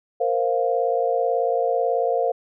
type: chord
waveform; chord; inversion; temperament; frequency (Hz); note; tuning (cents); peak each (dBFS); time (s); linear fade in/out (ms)
sine; Bb suspended second; none; just; 466.2 / 524.4 / 699.2; Bb4 / C5 / F5; 0 / +4 / +2; -23; 0.2-2.32; 10
effects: none